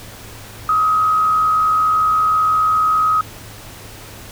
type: tone with frequency modulation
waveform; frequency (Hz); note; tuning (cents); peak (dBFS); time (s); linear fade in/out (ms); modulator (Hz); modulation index
sine; 1265; D#6; +28; -12; 0.69-3.21; 2; 74.7; 0.35
effects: added 107 Hz sine -40 dBFS peak until 4.31 s + pink hiss -37 dBFS RMS until 4.31 s

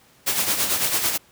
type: noise with tremolo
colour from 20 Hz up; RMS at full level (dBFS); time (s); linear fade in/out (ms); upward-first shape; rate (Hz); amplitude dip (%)
white; -20; 0.26-1.18; 20; sine; 9; 55
effects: pink hiss -55 dBFS RMS until 1.31 s + high-pass 80 Hz 12 dB/octave

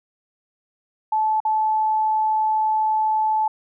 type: tone with dropouts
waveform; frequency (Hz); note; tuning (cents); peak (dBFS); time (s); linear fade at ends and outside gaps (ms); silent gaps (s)
sine; 868; A5; -24; -17; 1.12-3.48; 5; 1.403-1.45
effects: none

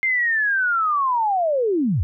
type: linear sweep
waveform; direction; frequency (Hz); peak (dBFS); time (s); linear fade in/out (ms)
sine; down; 2115 to 66.1; -17; 0.03-2.03; 0
effects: none

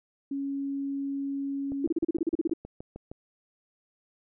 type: tone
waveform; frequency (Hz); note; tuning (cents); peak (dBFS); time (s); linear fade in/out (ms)
sine; 277.2; C#4; 0; -29; 0.31-1.87; 5
type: click train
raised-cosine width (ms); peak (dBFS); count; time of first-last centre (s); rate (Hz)
2; -27; 10; 1.72-3.115; 6.45
type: tone bursts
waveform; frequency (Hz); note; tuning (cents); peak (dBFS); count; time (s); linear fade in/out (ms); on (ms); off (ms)
sine; 328.8; E4; -4; -22; 12; 1.84-2.536; 5; 25; 36
effects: none

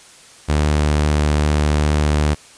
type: tone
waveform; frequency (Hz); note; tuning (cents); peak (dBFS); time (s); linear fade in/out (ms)
sawtooth; 74.8; D2; +32; -10; 0.48-2.35; 20
effects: white hiss -44 dBFS RMS until 2.57 s + resampled to 22050 Hz

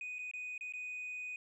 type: tone with dropouts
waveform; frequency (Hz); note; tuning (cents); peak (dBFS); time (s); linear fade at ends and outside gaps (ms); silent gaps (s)
sine; 2489; D#7; 0; -38; 0.01-1.36; 2; 0.185-0.19 / 0.313-0.336 / 0.579-0.609 / 0.724-0.736
effects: tanh soft clip ceiling -38 dBFS

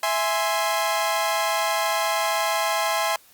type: chord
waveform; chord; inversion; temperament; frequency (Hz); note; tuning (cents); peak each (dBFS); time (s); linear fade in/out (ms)
sawtooth; E augmented; none; equal; 659.3 / 830.6 / 1046.5; E5 / G#5 / B#5; 0 / 0 / 0; -22; 0.03-3.16; 2
effects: white hiss -54 dBFS RMS until 3.33 s + Opus 48 kbps

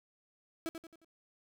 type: tone with echo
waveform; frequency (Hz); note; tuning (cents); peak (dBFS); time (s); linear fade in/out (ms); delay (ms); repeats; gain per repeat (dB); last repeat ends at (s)
35% pulse; 328.1; E4; -8; -33; 0.66-0.69; 0; 89; 4; -7; 1.046
effects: none

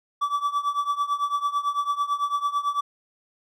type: tone with tremolo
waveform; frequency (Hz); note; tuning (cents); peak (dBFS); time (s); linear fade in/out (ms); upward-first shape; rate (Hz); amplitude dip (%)
triangle; 1154; D6; -31; -17; 0.21-2.81; 10; triangle; 9; 90
effects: none

